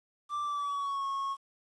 triangle tone with pitch glide, 1174.7 to 1096 Hz, D6 to C#6, 0 to -20 cents, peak -29 dBFS, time 0.29-1.37 s, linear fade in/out 50 ms, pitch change -120 cents, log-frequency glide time 0.44-1.05 s, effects resampled to 22050 Hz + 10-bit

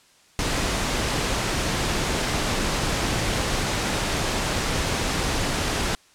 pink noise, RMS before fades -24 dBFS, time 0.39-5.95 s, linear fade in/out 0 ms, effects white hiss -56 dBFS RMS until 6.14 s + low-pass 8000 Hz 12 dB/octave

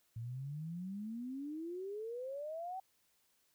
sine exponential sweep, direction up, 111.6 to 774 Hz, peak -40 dBFS, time 0.16-2.8 s, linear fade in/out 5 ms, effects white hiss -75 dBFS RMS until 3.54 s

